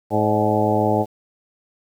harmonic tone with a mistuned harmonic, 106.8 Hz, G#2, 49 cents sharp, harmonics 1 / 2 / 3 / 4 / 5 / 6 / 7 / 8, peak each -24 / -24 / -24 / -24 / -24 / -24 / -24 / -24 dBFS, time 0.1-1.06 s, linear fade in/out 50 ms, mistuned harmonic 6, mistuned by -47 cents, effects 8-bit

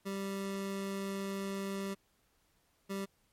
25% pulse tone pair in turn, 196 / 196 Hz, G3 / G3, 0 / 0 cents, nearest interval unison, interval 0 cents, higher neither, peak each -32 / -32 dBFS, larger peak neither, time 0.05-1.95 / 2.89-3.06 s, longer first, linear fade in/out 20 ms, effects pink hiss -73 dBFS RMS until 3.32 s + MP3 64 kbps

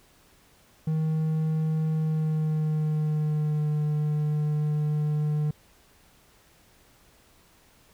triangle tone with pitch glide, 157.5 to 150.56 Hz, D#3 to D3, +21 to +43 cents, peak -21 dBFS, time 0.87-5.51 s, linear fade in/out 5 ms, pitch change -78 cents, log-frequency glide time 1.93-3.74 s, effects pink hiss -59 dBFS RMS until 7.93 s

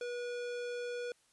sine tone with hard clipping, 484.9 Hz, B4, 32 cents flat, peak -39 dBFS, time 0.01-1.12 s, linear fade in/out 2 ms, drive 18 dB, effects white hiss -70 dBFS RMS until 1.32 s + resampled to 24000 Hz

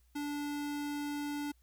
square tone, 290.9 Hz, D4, 16 cents flat, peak -36 dBFS, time 0.15-1.52 s, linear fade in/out 10 ms, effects added 60 Hz sine -64 dBFS peak until 1.62 s + white hiss -75 dBFS RMS until 1.62 s

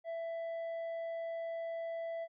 sine tone with tanh clipping, 664 Hz, E5, 12 cents sharp, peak -38 dBFS, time 0.04-2.28 s, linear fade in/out 50 ms, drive 5 dB, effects none

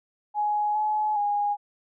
sine tone with pitch steps, 837 / 851 / 822 Hz, G#5 / G#5 / G#5, +13 / +42 / -18 cents, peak -22 dBFS, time 0.34-1.57 s, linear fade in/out 50 ms, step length 410 ms, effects none

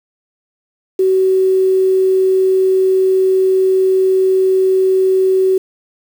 sine tone with quantisation, 377.9 Hz, F#4, 37 cents sharp, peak -9 dBFS, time 0.99-5.58 s, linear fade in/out 5 ms, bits 6, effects none

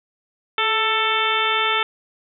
harmonic tone with a mistuned harmonic, 442.6 Hz, A4, 10 cents sharp, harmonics 1 / 2 / 3 / 4 / 5 / 6 / 7 / 8, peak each -28 / -26 / -22 / -28 / -25 / -27 / -27 / -26 dBFS, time 0.58-1.83 s, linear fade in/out 2 ms, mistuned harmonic 1, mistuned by -41 cents, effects none

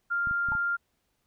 sine tone, 1396.9 Hz, F6, in tune, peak -25 dBFS, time 0.1-0.77 s, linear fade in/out 20 ms
clicks, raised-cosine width 5 ms, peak -29 dBFS, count 5, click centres 0.272 / 0.311 / 0.487 / 0.519 / 0.552 s
sine tone with exponential decay, 880 Hz, A5, in tune, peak -30 dBFS, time 0.52-0.62 s, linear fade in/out 0 ms, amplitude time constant 20 ms
effects pink hiss -75 dBFS RMS until 1.26 s

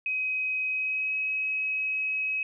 sine tone with pitch glide, 2528 to 2551 Hz, D#7 to D#7, +27 to +43 cents, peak -26 dBFS, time 0.06-2.43 s, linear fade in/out 2 ms, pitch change +16 cents, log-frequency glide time 0.68-1.17 s, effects none

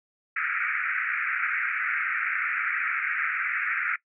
pink band-pass noise, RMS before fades -28 dBFS, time 0.36-3.96 s, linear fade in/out 5 ms, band 1300 to 2400 Hz, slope 96 dB/octave, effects noise-tail reverb RT60 0.1 s tail -20 dB re dry

